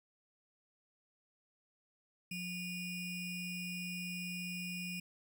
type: ring-modulated tone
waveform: square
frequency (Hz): 1318.5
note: E6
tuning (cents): 0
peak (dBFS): -37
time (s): 2.31-5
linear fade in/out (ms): 5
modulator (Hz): 1140
effects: none